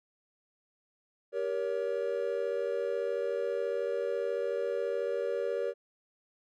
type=chord; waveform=triangle; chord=G diminished; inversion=none; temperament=just; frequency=392 / 470.4 / 564.5 Hz; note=G4 / Bb4 / Db5; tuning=0 / +16 / +31 cents; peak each=-34 / -31 / -32 dBFS; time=1.32-5.74 s; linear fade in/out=50 ms; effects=none